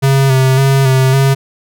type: tone with vibrato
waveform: square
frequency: 133.8 Hz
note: C3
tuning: 39 cents sharp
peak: -8 dBFS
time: 0.02-1.35 s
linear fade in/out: 20 ms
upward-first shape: square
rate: 1.8 Hz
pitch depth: 29 cents each way
effects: none